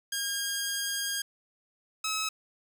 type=tone pair in turn; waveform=10% pulse; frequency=1621 / 1286.6 Hz; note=G#6 / E6; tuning=-42 / -42 cents; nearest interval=major third; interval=400 cents; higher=first; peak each=-21 dBFS; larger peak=neither; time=0.12-1.22 / 2.04-2.29 s; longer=first; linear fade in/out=5 ms; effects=none